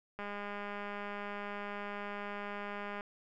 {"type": "click train", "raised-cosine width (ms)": 0.5, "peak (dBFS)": -27, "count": 576, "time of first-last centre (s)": [0.19, 3.009], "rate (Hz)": 204, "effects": []}